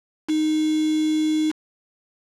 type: tone with quantisation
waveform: sine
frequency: 310 Hz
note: D#4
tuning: 6 cents flat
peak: -18 dBFS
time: 0.28-1.52 s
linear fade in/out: 20 ms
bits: 5
effects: low-pass 8000 Hz 12 dB/octave